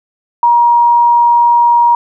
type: tone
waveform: sine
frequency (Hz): 949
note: A#5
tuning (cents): +31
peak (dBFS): -5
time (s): 0.43-1.95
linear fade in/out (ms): 2
effects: none